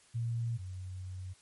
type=tone pair in turn; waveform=sine; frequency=116.54 / 92.77 Hz; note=A#2 / F#2; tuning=0 / +5 cents; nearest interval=major third; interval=395 cents; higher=first; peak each=-31 / -39 dBFS; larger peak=first; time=0.14-0.58 / 0.58-1.34 s; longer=second; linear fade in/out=20 ms; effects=white hiss -63 dBFS RMS until 1.41 s + MP3 48 kbps